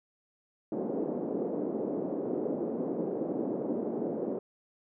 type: band-pass noise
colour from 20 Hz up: white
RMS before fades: -33 dBFS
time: 0.72-4.39 s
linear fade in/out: 2 ms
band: 210 to 480 Hz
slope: 24 dB/octave
effects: none